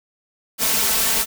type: noise with comb filter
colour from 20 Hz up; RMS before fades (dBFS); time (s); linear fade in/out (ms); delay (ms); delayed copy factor
white; -19; 0.58-1.26; 50; 4.5; +0.8
effects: none